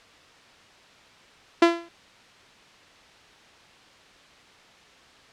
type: tone with exponential decay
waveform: sawtooth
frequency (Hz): 339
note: E4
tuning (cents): +49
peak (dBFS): -7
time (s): 1.62-1.89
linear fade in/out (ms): 5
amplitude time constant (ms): 58
effects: white hiss -52 dBFS RMS until 5.32 s + low-pass 4000 Hz 12 dB/octave